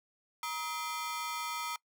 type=ring-modulated tone; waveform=sawtooth; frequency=1110 Hz; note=C#6; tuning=2 cents sharp; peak=-28 dBFS; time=0.43-1.76 s; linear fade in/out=2 ms; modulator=163 Hz; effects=noise-tail reverb RT60 0.1 s tail -23 dB re dry